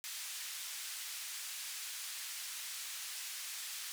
white band-pass noise, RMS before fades -44 dBFS, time 0.04-3.92 s, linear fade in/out 0 ms, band 1700 to 10000 Hz, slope 12 dB/octave, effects none

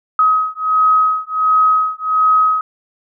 sine beating tone pair, 1267 / 1268.4 Hz, D#6 / D#6, +31 / +33 cents, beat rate 1.4 Hz, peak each -14 dBFS, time 0.19-2.61 s, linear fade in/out 2 ms, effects none

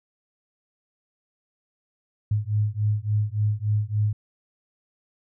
sine beating tone pair, 103.83 / 107.33 Hz, G#2 / A2, 0 / -43 cents, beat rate 3.5 Hz, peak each -24 dBFS, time 2.31-4.13 s, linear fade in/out 5 ms, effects none

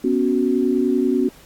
sine chord, B suspended second, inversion none, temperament equal, 246.9 / 277.2 / 370 Hz, B3 / C#4 / F#4, 0 / 0 / 0 cents, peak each -20 dBFS, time 0.04-1.29 s, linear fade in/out 5 ms, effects pink hiss -48 dBFS RMS until 1.45 s + AAC 64 kbps

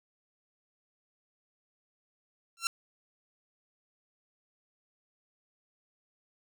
10% pulse tone with exponential growth, 1359 Hz, F6, 48 cents flat, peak -15 dBFS, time 2.57-2.67 s, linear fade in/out 1 ms, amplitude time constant 20 ms, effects none

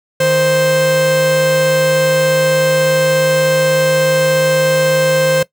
45% pulse tone pair together, 155.7 / 523.7 Hz, D#3 / C5, +2 / +1 cents, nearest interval octave + major sixth, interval 2099 cents, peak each -19 / -11 dBFS, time 0.2-5.43 s, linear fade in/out 5 ms, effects noise-tail reverb RT60 0.1 s tail -18 dB re dry

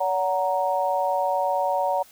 sine chord, F# major, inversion second, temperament equal with one note detuned, 569 / 740 / 932.3 Hz, C#5 / F#5 / A#5, +45 / 0 / 0 cents, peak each -25 dBFS, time 0-2.03 s, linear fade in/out 10 ms, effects white hiss -52 dBFS RMS until 2.11 s

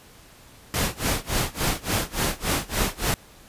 pink noise with tremolo, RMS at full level -22 dBFS, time 0.74-3.14 s, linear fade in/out 0 ms, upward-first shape sine, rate 3.5 Hz, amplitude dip 95%, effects pink hiss -50 dBFS RMS until 3.48 s + resampled to 32000 Hz

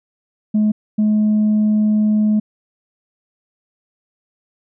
sine tone bursts at uneven times, 212.8 Hz, G#3, 42 cents sharp, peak -10 dBFS, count 2, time 0.54-0.72 / 0.98-2.4 s, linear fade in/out 10 ms, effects tanh soft clip ceiling -10 dBFS

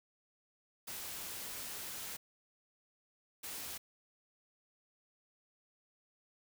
white noise bursts at uneven times, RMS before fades -44 dBFS, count 2, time 0.87-2.17 / 3.43-3.78 s, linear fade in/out 10 ms, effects none

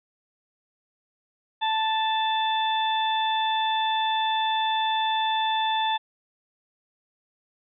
harmonic tone, 880 Hz, A5, in tune, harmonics 1 / 2 / 3 / 4, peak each -23 / -33 / -37 / -29 dBFS, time 1.61-5.98 s, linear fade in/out 20 ms, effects none

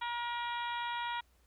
harmonic tone, 475.8 Hz, A#4, 35 cents sharp, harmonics 2 / 3 / 4 / 5 / 6 / 7 / 8, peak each -36 / -43 / -44 / -47 / -51 / -46 / -50 dBFS, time 0.01-1.21 s, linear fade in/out 10 ms, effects added 60 Hz sine -66 dBFS peak until 1.46 s + pink hiss -72 dBFS RMS until 1.46 s

